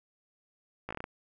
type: slowing click train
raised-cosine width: 0.5 ms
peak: -22 dBFS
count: 7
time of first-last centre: 0.89-1.041 s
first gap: 16 ms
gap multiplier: 1.18
effects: none